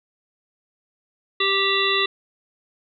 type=harmonic tone; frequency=392 Hz; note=G4; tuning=in tune; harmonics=1 / 3 / 5 / 7 / 9 / 10; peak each=-25 / -25 / -25 / -25 / -25 / -25 dBFS; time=1.4-2.06 s; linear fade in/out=5 ms; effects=none